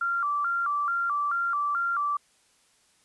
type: tone with vibrato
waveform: sine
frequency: 1269 Hz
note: D#6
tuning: 34 cents sharp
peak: -24 dBFS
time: 0.01-2.17 s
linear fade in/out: 5 ms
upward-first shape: square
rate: 2.3 Hz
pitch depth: 150 cents each way
effects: white hiss -64 dBFS RMS until 3.04 s + resampled to 24000 Hz